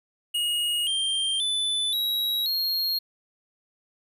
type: tone with pitch steps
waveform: square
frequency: 2875 / 3172 / 3499 / 3860 / 4258 Hz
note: F7 / G7 / A7 / B7 / C8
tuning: +50 / +20 / -10 / -40 / +30 cents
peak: -24 dBFS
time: 0.34-2.99 s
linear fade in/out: 10 ms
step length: 530 ms
effects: resampled to 32000 Hz